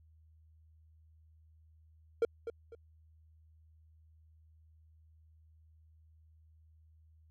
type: tone with echo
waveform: triangle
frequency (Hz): 461.5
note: A#4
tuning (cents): -17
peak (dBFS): -23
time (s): 2.22-2.25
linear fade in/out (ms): 2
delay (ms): 250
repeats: 2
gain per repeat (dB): -11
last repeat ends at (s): 2.75
effects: added 79 Hz sine -60 dBFS peak until 7.3 s